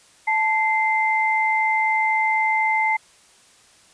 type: tone pair together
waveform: sine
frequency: 876 / 2081 Hz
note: A5 / C7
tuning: -8 / -10 cents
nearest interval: octave + minor third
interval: 1498 cents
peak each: -20 dBFS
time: 0.27-2.97 s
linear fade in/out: 10 ms
effects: white hiss -53 dBFS RMS until 3.93 s + resampled to 22050 Hz